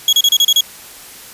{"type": "tone bursts", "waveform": "35% pulse", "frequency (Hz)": 3322, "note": "G#7", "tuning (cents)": 0, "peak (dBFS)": -6, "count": 7, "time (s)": [0.08, 0.608], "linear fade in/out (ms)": 2, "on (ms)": 48, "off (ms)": 32, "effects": ["white hiss -36 dBFS RMS until 1.33 s", "resampled to 32000 Hz"]}